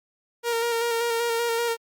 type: tone with vibrato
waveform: sawtooth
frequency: 466.2 Hz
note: A#4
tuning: in tune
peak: -19 dBFS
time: 0.43-1.77 s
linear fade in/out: 50 ms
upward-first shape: square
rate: 5.2 Hz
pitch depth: 22 cents each way
effects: Opus 48 kbps